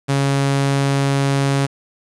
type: tone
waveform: sawtooth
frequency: 138.5 Hz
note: C#3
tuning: 1 cent flat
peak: -11 dBFS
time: 0.08-1.67 s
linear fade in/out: 20 ms
effects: resampled to 24000 Hz + 7-bit